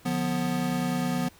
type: chord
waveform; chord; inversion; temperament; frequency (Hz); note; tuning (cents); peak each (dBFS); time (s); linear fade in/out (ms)
square; B diminished; first; just; 148.16 / 177.8 / 246.9; D3 / F3 / B3; +16 / +31 / 0; -35 / -30 / -29; 0.05-1.29; 10
effects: pink hiss -55 dBFS RMS until 1.39 s